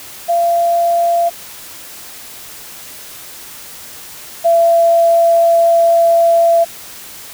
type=tone pair in turn; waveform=sine; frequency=685 / 674 Hz; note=F5 / E5; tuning=-34 / +38 cents; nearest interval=unison; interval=28 cents; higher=first; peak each=-10 / -7 dBFS; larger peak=second; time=0.28-1.3 / 4.44-6.65 s; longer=second; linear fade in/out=20 ms; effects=white hiss -33 dBFS RMS until 7.33 s